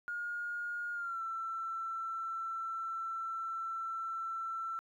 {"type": "tone with pitch glide", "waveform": "triangle", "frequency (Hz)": [1427, 1339.2], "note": ["F6", "E6"], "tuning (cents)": [37, 27], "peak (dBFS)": -32, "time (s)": [0.08, 4.79], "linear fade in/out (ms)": 0, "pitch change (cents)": -110, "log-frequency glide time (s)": [0.93, 1.21], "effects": ["tanh soft clip ceiling -34 dBFS"]}